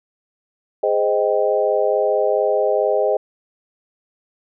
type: chord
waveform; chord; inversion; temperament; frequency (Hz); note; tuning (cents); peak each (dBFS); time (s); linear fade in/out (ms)
sine; Ab major seventh; none; equal with one note detuned; 415.3 / 517.8 / 622.3 / 784; Ab4 / C5 / Eb5 / G5; 0 / -18 / 0 / 0; -20 / -20 / -19 / -25; 0.83-3.17; 5
effects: none